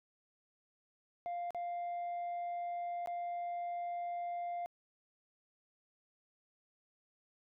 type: tone with dropouts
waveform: sine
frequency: 698.5 Hz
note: F5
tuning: in tune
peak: -34 dBFS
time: 1.26-4.66 s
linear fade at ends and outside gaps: 0 ms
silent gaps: 1.506-1.547 / 3.06-3.073 s
effects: tanh soft clip ceiling -36 dBFS